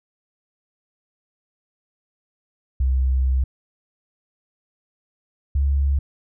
sine tone pair in turn, 65 / 69.63 Hz, C2 / C#2, -11 / +8 cents, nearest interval minor second, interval 119 cents, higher second, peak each -16 dBFS, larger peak neither, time 2.8-3.44 / 5.55-5.99 s, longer first, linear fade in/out 5 ms, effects none

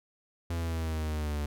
45% pulse exponential sweep, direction down, 85.1 to 72.8 Hz, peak -30 dBFS, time 0.5-1.46 s, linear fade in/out 5 ms, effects none

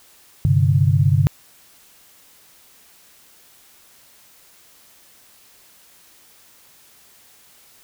sine chord, G suspended fourth, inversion none, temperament equal, 98 / 130.81 / 146.83 Hz, G2 / C3 / D3, 0 / 0 / 0 cents, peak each -17 dBFS, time 0.45-1.27 s, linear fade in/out 0 ms, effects white hiss -51 dBFS RMS until 7.83 s

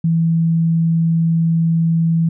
sine tone, 164.81 Hz, E3, in tune, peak -12 dBFS, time 0.04-2.29 s, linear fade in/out 5 ms, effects none

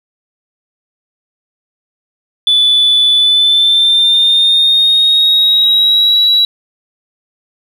sine tone with pitch glide, 3477 to 3903 Hz, A7 to B7, -21 to -21 cents, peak -5 dBFS, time 2.47-6.45 s, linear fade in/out 2 ms, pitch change +200 cents, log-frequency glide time 3.16-6.22 s, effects tanh soft clip ceiling -3 dBFS + 7-bit

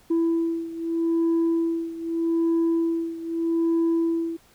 sine beating tone pair, 331.7 / 332.51 Hz, E4 / E4, +11 / +15 cents, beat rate 0.81 Hz, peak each -21 / -24 dBFS, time 0.1-4.37 s, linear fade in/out 10 ms, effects tanh soft clip ceiling -17 dBFS + pink hiss -57 dBFS RMS until 4.54 s

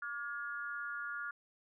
sine tone with amplitude modulation, 1421 Hz, F6, 30 cents sharp, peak -34 dBFS, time 0.02-1.31 s, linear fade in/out 5 ms, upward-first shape sine, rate 258 Hz, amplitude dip 95%, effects none

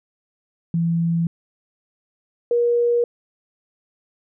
sine tone pair in turn, 167.6 / 476.4 Hz, E3 / A#4, +29 / +38 cents, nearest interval octave + tritone, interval 1809 cents, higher second, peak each -17 / -15 dBFS, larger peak second, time 0.74-1.27 / 2.51-3.04 s, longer neither, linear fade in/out 2 ms, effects none

